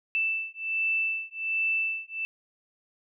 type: beating tone pair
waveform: sine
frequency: 2650 / 2651.3 Hz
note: E7 / E7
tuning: +9 / +9 cents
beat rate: 1.3 Hz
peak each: -29 dBFS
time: 0.15-2.25 s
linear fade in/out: 0 ms
effects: none